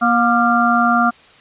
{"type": "harmonic tone with a mistuned harmonic", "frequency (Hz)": 237.8, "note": "A#3", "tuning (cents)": 35, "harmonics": [1, 3, 5, 6], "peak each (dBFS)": [-17, -17, -17, -17], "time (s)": [0.01, 1.11], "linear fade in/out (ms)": 20, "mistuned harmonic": 6, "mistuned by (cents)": -49, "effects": ["white hiss -46 dBFS RMS until 1.4 s", "resampled to 8000 Hz"]}